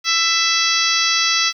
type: harmonic tone with a mistuned harmonic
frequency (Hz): 665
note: E5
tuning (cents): +15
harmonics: 2 / 3 / 4 / 5 / 6 / 7 / 8 / 9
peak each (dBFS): -23 / -23 / -23 / -23 / -23 / -23 / -23 / -23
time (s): 0.04-1.53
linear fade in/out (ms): 50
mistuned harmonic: 4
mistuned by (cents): -17
effects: 8-bit